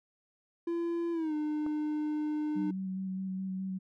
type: tone with pitch glide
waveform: triangle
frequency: 339.4 to 302.4 Hz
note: F4 to D#4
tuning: -49 to -49 cents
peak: -28 dBFS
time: 0.67-2.71 s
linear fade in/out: 5 ms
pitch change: -200 cents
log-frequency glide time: 1.12-1.34 s
type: click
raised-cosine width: 1 ms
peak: -31 dBFS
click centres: 1.664 s
type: tone with vibrato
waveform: sine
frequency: 189.3 Hz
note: F#3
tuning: 40 cents sharp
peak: -33 dBFS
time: 2.55-3.79 s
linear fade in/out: 20 ms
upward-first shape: square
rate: 4.8 Hz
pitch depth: 13 cents each way
effects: none